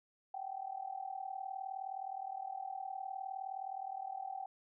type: tone with amplitude modulation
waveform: sine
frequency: 770 Hz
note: G5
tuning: 31 cents flat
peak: -36 dBFS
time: 0.34-4.46 s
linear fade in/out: 5 ms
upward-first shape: sine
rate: 39.4 Hz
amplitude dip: 85%
effects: none